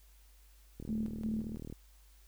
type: click train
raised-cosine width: 3 ms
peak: -31 dBFS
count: 37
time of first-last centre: 0.8-1.725 s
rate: 38.9 Hz
type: tone with tremolo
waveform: sine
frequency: 218.4 Hz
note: A3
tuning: 13 cents flat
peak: -32 dBFS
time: 0.89-1.56 s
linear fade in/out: 0 ms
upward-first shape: square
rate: 2.9 Hz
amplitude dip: 60%
effects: added 50 Hz sine -58 dBFS peak until 2.27 s + white hiss -67 dBFS RMS until 2.27 s